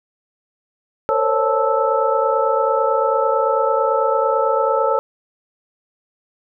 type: tone cluster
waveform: sine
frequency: 456.5 / 530 / 559 / 877 / 1313 Hz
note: A#4 / C5 / C#5 / A5 / E6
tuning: -36 / +22 / +14 / -6 / -7 cents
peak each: -21 dBFS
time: 1.09-4.99 s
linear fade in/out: 0 ms
effects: none